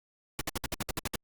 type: noise bursts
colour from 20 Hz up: pink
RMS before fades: -32 dBFS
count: 10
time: 0.39-1.157 s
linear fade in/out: 0 ms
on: 20 ms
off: 63 ms
effects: Opus 48 kbps